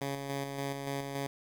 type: tone with tremolo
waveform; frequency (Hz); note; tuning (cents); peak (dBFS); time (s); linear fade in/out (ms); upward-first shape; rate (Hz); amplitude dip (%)
10% pulse; 139; C#3; +5; -25; 0.01-1.27; 5; square; 3.5; 40
effects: 10-bit